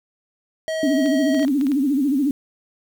square tone, 638 Hz, D#5, 43 cents sharp, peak -23 dBFS, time 0.68-1.45 s, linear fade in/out 0 ms
sine tone with vibrato, 277.2 Hz, C#4, in tune, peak -16 dBFS, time 0.83-2.31 s, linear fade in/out 2 ms, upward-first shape sine, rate 14 Hz, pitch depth 140 cents each way
clicks, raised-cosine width 0.2 ms, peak -19 dBFS, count 8, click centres 1.06 / 1.346 / 1.395 / 1.43 / 1.481 / 1.612 / 1.668 / 1.718 s
effects low-pass 7000 Hz 12 dB/octave + 7-bit

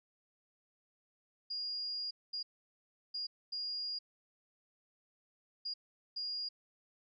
sine tone bursts at uneven times, 4844 Hz, D#8, 47 cents flat, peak -36 dBFS, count 6, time 1.5-2.11 / 2.33-2.43 / 3.14-3.27 / 3.52-3.99 / 5.65-5.74 / 6.16-6.49 s, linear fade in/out 10 ms, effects MP3 96 kbps

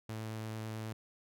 sawtooth tone with vibrato, 110 Hz, A2, in tune, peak -35 dBFS, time 0.09-0.93 s, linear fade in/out 5 ms, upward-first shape triangle, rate 9 Hz, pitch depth 10 cents each way, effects none

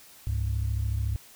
sine tone pair together, 69 / 102.85 Hz, C#2 / G#2, -7 / -16 cents, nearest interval perfect fifth, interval 691 cents, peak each -27 dBFS, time 0.27-1.16 s, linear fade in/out 0 ms, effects tanh soft clip ceiling -19 dBFS + white hiss -52 dBFS RMS until 1.35 s

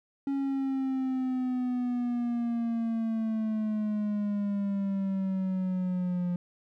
triangle exponential sweep, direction down, 277.2 to 176.2 Hz, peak -25 dBFS, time 0.27-6.36 s, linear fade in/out 2 ms, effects none

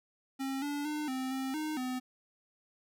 square tone with pitch steps, 269 / 288.9 / 301.3 / 260.3 / 264.8 / 308.3 / 254.3 Hz, C4 / D4 / D4 / C4 / C4 / D#4 / C4, +48 / -28 / +44 / -9 / +21 / -16 / -49 cents, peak -34 dBFS, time 0.39-2 s, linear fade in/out 20 ms, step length 230 ms, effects none

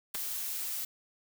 blue noise, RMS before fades -36 dBFS, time 0.14-0.85 s, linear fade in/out 5 ms
clicks, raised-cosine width 0.2 ms, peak -21 / -21 dBFS, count 2, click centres 0.149 / 0.154 s
effects none

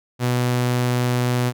sawtooth tone, 123.47 Hz, B2, in tune, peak -14 dBFS, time 0.19-1.53 s, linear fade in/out 50 ms, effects none

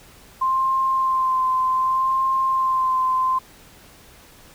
sine tone with vibrato, 1046.5 Hz, C6, in tune, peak -17 dBFS, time 0.41-3.39 s, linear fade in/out 10 ms, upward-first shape sine, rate 0.65 Hz, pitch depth 20 cents each way, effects pink hiss -48 dBFS RMS until 4.54 s

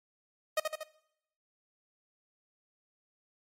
sawtooth tone with echo, 622.3 Hz, D#5, in tune, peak -22 dBFS, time 0.57-0.6 s, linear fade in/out 5 ms, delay 78 ms, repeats 3, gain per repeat -4 dB, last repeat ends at 0.834 s, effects noise-tail reverb RT60 0.8 s tail -19 dB re dry + MP3 64 kbps

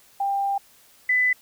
sine tone pair in turn, 794 / 2001 Hz, G5 / B6, +22 / +22 cents, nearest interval octave + major third, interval 1600 cents, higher second, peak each -21 / -17 dBFS, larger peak second, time 0.2-0.58 / 1.09-1.33 s, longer first, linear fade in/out 5 ms, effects white hiss -55 dBFS RMS until 1.41 s

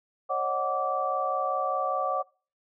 sine tone cluster, 545 / 610 / 742 / 1162 Hz, C#5 / D#5 / F#5 / D6, -29 / -34 / +5 / -19 cents, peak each -31 / -34 / -30 / -29 dBFS, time 0.29-2.23 s, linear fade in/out 20 ms, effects noise-tail reverb RT60 0.4 s tail -25 dB re dry

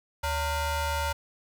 30% pulse ring-modulated tone, 493.9 Hz, B4, in tune, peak -21 dBFS, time 0.23-1.13 s, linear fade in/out 10 ms, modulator 419 Hz, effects none

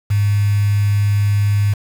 sine tone with quantisation, 102.2 Hz, G#2, 27 cents flat, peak -12 dBFS, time 0.1-1.74 s, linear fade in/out 10 ms, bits 5, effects none

